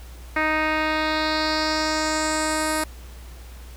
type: tone with low-pass filter sweep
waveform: 10% pulse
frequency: 311.1 Hz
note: D#4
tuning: in tune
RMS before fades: -23 dBFS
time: 0.36-2.84 s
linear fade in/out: 5 ms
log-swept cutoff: 2200 to 11000 Hz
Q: 2.8
effects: added 60 Hz sine -38 dBFS peak until 3.76 s + pink hiss -48 dBFS RMS until 3.76 s